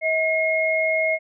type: tone pair together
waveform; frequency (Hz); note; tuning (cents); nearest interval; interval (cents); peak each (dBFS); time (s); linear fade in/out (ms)
sine; 640.1 / 2153; D#5 / C7; +49 / +49; octave + major sixth; 2100; -21; 0.01-1.19; 50
effects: none